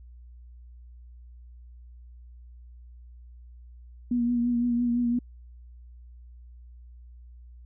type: tone with vibrato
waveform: sine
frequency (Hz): 240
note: B3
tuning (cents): -49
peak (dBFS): -22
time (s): 4.11-5.19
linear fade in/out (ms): 5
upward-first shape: triangle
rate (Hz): 5.9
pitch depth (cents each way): 35
effects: added 60 Hz sine -45 dBFS peak until 7.65 s